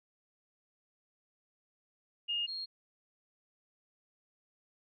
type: tone pair in turn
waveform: sine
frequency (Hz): 2841 / 4257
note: F7 / C8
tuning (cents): +29 / +29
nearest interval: perfect fifth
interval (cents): 700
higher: second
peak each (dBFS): -31 / -37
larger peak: first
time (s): 2.28-2.47 / 2.47-2.66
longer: neither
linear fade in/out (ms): 20
effects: none